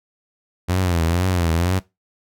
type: tone with vibrato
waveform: sawtooth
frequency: 87.31 Hz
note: F2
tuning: in tune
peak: -13 dBFS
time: 0.68-1.8 s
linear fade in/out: 20 ms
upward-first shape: triangle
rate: 2.1 Hz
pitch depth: 140 cents each way
effects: noise-tail reverb RT60 0.2 s tail -19 dB re dry